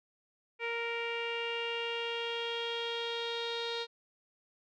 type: tone with low-pass filter sweep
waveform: sawtooth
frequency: 466.2 Hz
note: A#4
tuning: in tune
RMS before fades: -36 dBFS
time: 0.59-3.87 s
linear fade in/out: 50 ms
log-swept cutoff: 2400 to 3900 Hz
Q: 5.8
effects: none